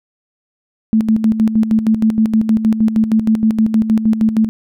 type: tone with tremolo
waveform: sine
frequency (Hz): 220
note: A3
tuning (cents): 0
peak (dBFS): -8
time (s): 0.93-4.49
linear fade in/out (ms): 0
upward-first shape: square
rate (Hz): 6.4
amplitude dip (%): 65
effects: none